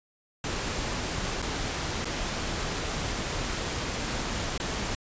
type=noise with dropouts; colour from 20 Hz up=pink; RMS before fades=-31 dBFS; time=0.44-4.95 s; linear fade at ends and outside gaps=2 ms; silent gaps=1.419-1.425 / 2.046-2.054 / 4.578-4.599 s; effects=resampled to 16000 Hz